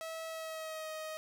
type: tone with pitch glide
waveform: sawtooth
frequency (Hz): 648 to 627.4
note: E5 to D#5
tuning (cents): -30 to +14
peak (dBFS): -36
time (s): 0.01-1.17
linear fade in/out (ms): 0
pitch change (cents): -56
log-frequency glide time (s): 0.27-0.9
effects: none